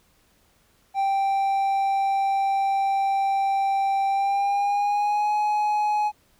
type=tone with pitch glide; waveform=triangle; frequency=784 to 840.3 Hz; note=G5 to G#5; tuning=0 to +20 cents; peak=-18 dBFS; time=0.94-6.12 s; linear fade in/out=50 ms; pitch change=+120 cents; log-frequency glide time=4.08-5.33 s; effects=pink hiss -62 dBFS RMS until 6.39 s